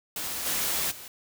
white noise with level steps, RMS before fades -33 / -28 / -43 dBFS, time 0.16-1.08 s, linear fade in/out 2 ms, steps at 0.45 / 0.9 s, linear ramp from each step 20 ms, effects none

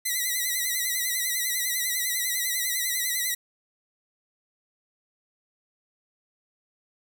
5% pulse tone with vibrato, 1978 Hz, B6, 2 cents sharp, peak -15 dBFS, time 0.05-3.35 s, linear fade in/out 10 ms, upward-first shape sine, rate 10 Hz, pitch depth 69 cents each way, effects none

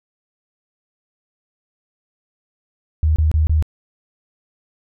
sine tone bursts, 77.78 Hz, D#2, in tune, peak -12 dBFS, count 4, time 3.03-3.625 s, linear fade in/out 0 ms, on 130 ms, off 25 ms, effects none

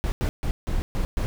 brown noise bursts at uneven times, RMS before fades -24 dBFS, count 6, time 0.04-0.12 / 0.21-0.29 / 0.43-0.51 / 0.67-0.82 / 0.95-1.05 / 1.17-1.26 s, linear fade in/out 0 ms, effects none

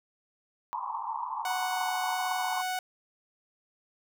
pink band-pass noise, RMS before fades -35 dBFS, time 0.73-2.62 s, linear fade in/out 0 ms, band 840 to 1100 Hz, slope 96 dB/octave
sawtooth tone, 740 Hz, F#5, in tune, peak -26 dBFS, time 1.45-2.79 s, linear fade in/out 2 ms
effects none

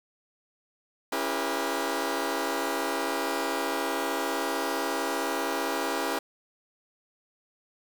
15% pulse chord, C# diminished seventh, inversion none, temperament just, 277.2 / 332.6 / 399.1 / 479 Hz, C#4 / E4 / G4 / Bb4, 0 / +16 / +31 / +47 cents, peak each -27 dBFS, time 1.12-6.19 s, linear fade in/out 5 ms, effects 8-bit

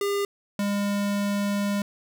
square tone pair in turn, 402.7 / 202.5 Hz, G4 / G#3, +47 / -43 cents, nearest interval octave, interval 1190 cents, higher first, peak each -24 dBFS, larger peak neither, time 0.01-0.25 / 0.59-1.82 s, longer second, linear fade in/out 2 ms, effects none

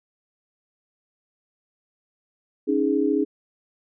sine chord, C# suspended second, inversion none, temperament equal, 277.2 / 311.1 / 415.3 Hz, C#4 / D#4 / G#4, 0 / 0 / 0 cents, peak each -23 / -23 / -23 dBFS, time 2.67-3.25 s, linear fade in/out 20 ms, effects none

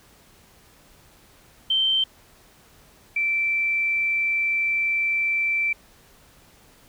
sine tone pair in turn, 3118 / 2336 Hz, G7 / D7, -10 / -10 cents, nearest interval perfect fourth, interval 500 cents, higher first, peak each -18 / -20 dBFS, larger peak first, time 1.7-2.04 / 3.16-5.73 s, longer second, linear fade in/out 5 ms, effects pink hiss -54 dBFS RMS until 6.88 s

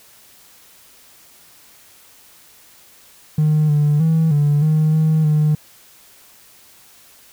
triangle tone with pitch steps, 153.1 / 147.9 / 161.2 / 146.1 / 155.2 / 157.2 / 152 Hz, D#3 / D3 / E3 / D3 / D#3 / D#3 / D#3, -28 / +13 / -38 / -9 / -4 / +18 / -40 cents, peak -9 dBFS, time 3.38-5.55 s, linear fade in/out 5 ms, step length 310 ms, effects tanh soft clip ceiling -8 dBFS + white hiss -48 dBFS RMS until 7.32 s

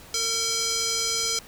square tone with band-pass filter, 455.3 Hz, A#4, 41 cents flat, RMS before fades -26 dBFS, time 0.14-1.39 s, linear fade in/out 2 ms, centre 5700 Hz, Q 2.5, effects pink hiss -47 dBFS RMS until 1.47 s

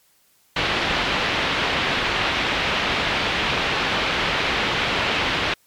white low-pass noise, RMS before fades -22 dBFS, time 0.56-5.54 s, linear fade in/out 5 ms, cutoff 3400 Hz, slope 24 dB/octave, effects white hiss -60 dBFS RMS until 5.66 s + MP3 96 kbps

